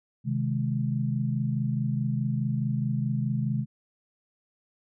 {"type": "chord", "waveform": "sine", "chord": "Ab major", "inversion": "first", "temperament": "equal with one note detuned", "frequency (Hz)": [130.81, 155.56, 209.8], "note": ["C3", "Eb3", "Ab3"], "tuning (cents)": [0, 0, 18], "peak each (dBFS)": [-27, -31, -30], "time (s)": [0.24, 3.66], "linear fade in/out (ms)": 50, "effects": []}